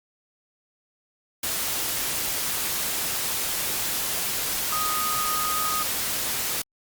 sine tone in noise, 1244.5 Hz, D#6, in tune, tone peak -26 dBFS, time 4.72-5.83 s, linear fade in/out 5 ms, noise white, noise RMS -27 dBFS, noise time 1.43-6.62 s, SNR -2 dB, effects Opus 48 kbps

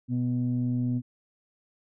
sine tone pair together, 123.47 / 247.2 Hz, B2 / B3, 0 / +2 cents, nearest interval octave, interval 1202 cents, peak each -26 dBFS, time 0.08-1.02 s, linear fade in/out 50 ms, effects tanh soft clip ceiling -19 dBFS

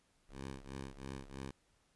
10% pulse ring-modulated tone, 67.5 Hz, C#2, 45 cents flat, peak -34 dBFS, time 0.29-1.51 s, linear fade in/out 5 ms, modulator 32.2 Hz, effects pink hiss -74 dBFS RMS until 1.95 s + resampled to 24000 Hz

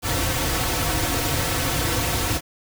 pink noise with comb filter, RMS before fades -23 dBFS, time 0.02-2.41 s, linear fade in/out 50 ms, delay 4.9 ms, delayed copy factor -0.75, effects none

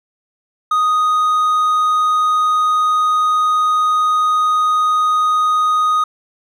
triangle tone, 1244.5 Hz, D#6, in tune, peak -10 dBFS, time 0.71-6.04 s, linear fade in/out 5 ms, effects none

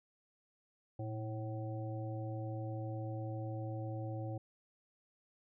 harmonic tone with a mistuned harmonic, 108.8 Hz, A2, 19 cents flat, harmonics 1 / 3 / 5 / 7, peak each -39 / -46 / -47 / -50 dBFS, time 0.99-4.38 s, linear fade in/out 5 ms, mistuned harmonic 1, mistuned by +81 cents, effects none

